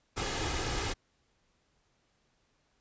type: noise with comb filter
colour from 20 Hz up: pink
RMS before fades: -33 dBFS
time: 0.16-0.94 s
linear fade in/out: 20 ms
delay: 2.4 ms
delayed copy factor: +0.5
effects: pink hiss -73 dBFS RMS until 2.8 s + resampled to 16000 Hz